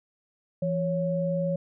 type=tone pair together; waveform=sine; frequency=169.16 / 554.4 Hz; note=E3 / C#5; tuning=+45 / 0 cents; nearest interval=octave + major sixth; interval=2055 cents; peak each=-27 dBFS; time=0.62-1.56 s; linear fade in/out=5 ms; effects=none